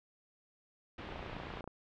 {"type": "low-pass noise", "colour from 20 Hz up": "pink", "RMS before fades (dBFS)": -46, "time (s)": [0.98, 1.61], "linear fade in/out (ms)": 5, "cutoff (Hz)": 3400, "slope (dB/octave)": 24}
{"type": "click train", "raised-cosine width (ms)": 1, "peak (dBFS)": -30, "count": 18, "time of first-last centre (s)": [1.09, 1.676], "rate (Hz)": 29}
{"effects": []}